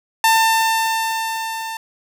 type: tone with level ramp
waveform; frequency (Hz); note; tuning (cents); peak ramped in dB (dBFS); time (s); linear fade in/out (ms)
sawtooth; 896; A5; +31; -7 to -22; 0.24-1.77; 2
effects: none